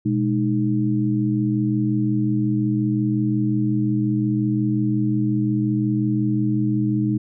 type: tone cluster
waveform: sine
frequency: 123.9 / 209.5 / 310.2 Hz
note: B2 / G#3 / D#4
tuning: +6 / +15 / -5 cents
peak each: -22 dBFS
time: 0.05-7.18 s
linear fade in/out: 10 ms
effects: none